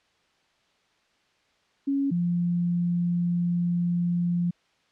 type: tone pair in turn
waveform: sine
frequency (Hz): 277.2 / 174.02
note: C#4 / F3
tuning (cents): 0 / -6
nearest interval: minor sixth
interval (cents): 806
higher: first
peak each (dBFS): -22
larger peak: neither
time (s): 1.87-2.11 / 2.11-4.51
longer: second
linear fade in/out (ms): 10
effects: white hiss -66 dBFS RMS until 4.91 s + low-pass 4000 Hz 12 dB/octave